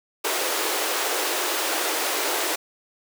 pink high-pass noise, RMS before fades -25 dBFS, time 0.24-2.56 s, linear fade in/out 10 ms, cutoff 330 Hz, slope 48 dB/octave, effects none

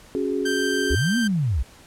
sine chord, C# suspended fourth, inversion none, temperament equal with one note detuned, 277.2 / 370 / 416.7 Hz, C#4 / F#4 / G#4, 0 / 0 / +6 cents, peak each -26 dBFS, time 0.15-0.95 s, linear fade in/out 0 ms
sawtooth tone, 1568 Hz, G6, in tune, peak -21 dBFS, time 0.45-1.28 s, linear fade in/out 10 ms
sine linear two-way sweep, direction up then down, 51.91 to 246.9 to 51.91 Hz, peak -19 dBFS, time 0.9-1.63 s, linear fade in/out 10 ms, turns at 1.18 s
effects pink hiss -49 dBFS RMS until 1.86 s + low-pass 11000 Hz 12 dB/octave

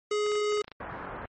square tone, 418.9 Hz, G#4, 15 cents sharp, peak -26 dBFS, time 0.11-0.62 s, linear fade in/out 5 ms
clicks, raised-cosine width 0.3 ms, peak -27 dBFS, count 9, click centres 0.264 / 0.318 / 0.355 / 0.523 / 0.574 / 0.613 / 0.644 / 0.68 / 0.717 s
white low-pass noise, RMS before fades -39 dBFS, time 0.8-1.26 s, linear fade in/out 5 ms, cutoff 1500 Hz, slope 24 dB/octave
effects MP3 32 kbps

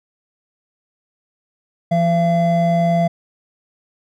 triangle tone pair together, 169.7 / 679.5 Hz, F3 / F5, -49 / -48 cents, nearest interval 2 octaves, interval 2401 cents, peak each -14 dBFS, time 1.91-3.08 s, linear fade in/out 10 ms, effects none

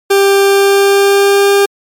40% pulse tone with pitch glide, 395.4 to 400.2 Hz, G4 to G4, +15 to +36 cents, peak -5 dBFS, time 0.1-1.66 s, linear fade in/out 10 ms, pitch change +21 cents, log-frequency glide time 0.42-1.55 s, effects MP3 96 kbps

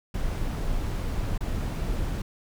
brown noise with dropouts, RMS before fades -28 dBFS, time 0.14-2.22 s, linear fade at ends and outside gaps 5 ms, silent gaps 1.379-1.406 s, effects none

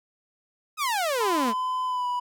sawtooth exponential sweep, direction down, 1300 to 208.5 Hz, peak -20 dBFS, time 0.77-1.54 s, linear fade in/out 50 ms
triangle tone with pitch glide, 1016 to 983.7 Hz, B5 to B5, +49 to -7 cents, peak -23 dBFS, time 1.2-2.2 s, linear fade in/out 10 ms, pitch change -56 cents, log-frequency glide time 1.85-2.07 s
effects none

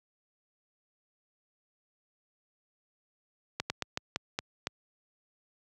slowing click train, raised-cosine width 0.2 ms, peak -13 dBFS, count 7, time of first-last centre 3.6-4.671 s, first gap 100 ms, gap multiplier 1.23, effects high-pass 80 Hz 12 dB/octave

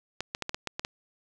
clicks, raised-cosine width 0.2 ms, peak -14 dBFS, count 8, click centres 0.206 / 0.349 / 0.423 / 0.494 / 0.545 / 0.673 / 0.795 / 0.849 s, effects none

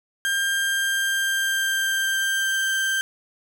35% pulse tone with pitch glide, 1596 to 1570.4 Hz, G6 to G6, +31 to +3 cents, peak -19 dBFS, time 0.25-3.01 s, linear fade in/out 0 ms, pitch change -28 cents, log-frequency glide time 0.44-2.74 s, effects none

